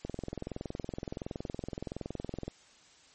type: click train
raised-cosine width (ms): 2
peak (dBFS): -23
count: 53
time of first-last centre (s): 0.05-2.48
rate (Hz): 21.4
effects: white hiss -60 dBFS RMS until 3.14 s + MP3 32 kbps